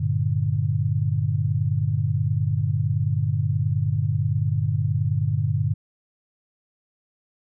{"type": "chord", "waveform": "sine", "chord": "G minor", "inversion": "none", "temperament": "equal", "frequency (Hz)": [98, 116.54, 146.83], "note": ["G2", "Bb2", "D3"], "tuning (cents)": [0, 0, 0], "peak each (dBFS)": -24, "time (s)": [0, 5.74], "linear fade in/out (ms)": 10, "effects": []}